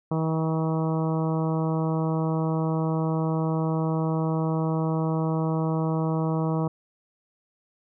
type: harmonic tone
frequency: 160 Hz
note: D#3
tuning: 49 cents sharp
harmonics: 1 / 2 / 3 / 4 / 5 / 6 / 7 / 8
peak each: -24 / -30 / -32 / -35 / -37 / -37 / -38 / -44 dBFS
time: 0.11-6.68 s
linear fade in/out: 5 ms
effects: none